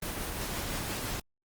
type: noise with tremolo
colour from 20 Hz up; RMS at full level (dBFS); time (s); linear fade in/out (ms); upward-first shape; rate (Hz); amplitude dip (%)
pink; -34; 0.02-1.2; 5; triangle; 5.8; 25
effects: Opus 24 kbps